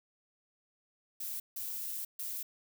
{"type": "noise bursts at uneven times", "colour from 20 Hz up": "violet", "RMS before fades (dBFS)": -39, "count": 3, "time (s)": [[1.2, 1.4], [1.56, 2.05], [2.19, 2.43]], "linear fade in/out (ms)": 5, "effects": []}